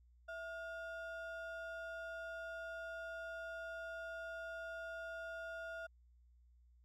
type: ring-modulated tone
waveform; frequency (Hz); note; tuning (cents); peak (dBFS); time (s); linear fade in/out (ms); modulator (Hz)
triangle; 1043; C6; -6; -39; 0.28-5.87; 10; 384
effects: added 60 Hz sine -64 dBFS peak until 6.84 s